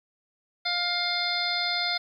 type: harmonic tone with a mistuned harmonic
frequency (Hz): 705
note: F5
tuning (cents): +16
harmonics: 1 / 2 / 3 / 5 / 6 / 7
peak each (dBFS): -33 / -34 / -31 / -31 / -31 / -33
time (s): 0.65-1.98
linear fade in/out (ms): 10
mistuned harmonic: 5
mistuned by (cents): +18
effects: 10-bit